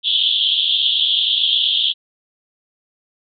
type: band-pass noise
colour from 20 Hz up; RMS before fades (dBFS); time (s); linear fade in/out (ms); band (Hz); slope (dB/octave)
pink; -17; 0.03-1.94; 50; 3100 to 3600; 96
effects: none